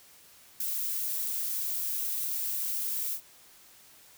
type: noise with ADSR envelope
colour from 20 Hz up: violet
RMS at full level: -29 dBFS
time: 0.6-3.21 s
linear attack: 4 ms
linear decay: 7 ms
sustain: -3 dB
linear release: 87 ms
effects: white hiss -56 dBFS RMS until 4.17 s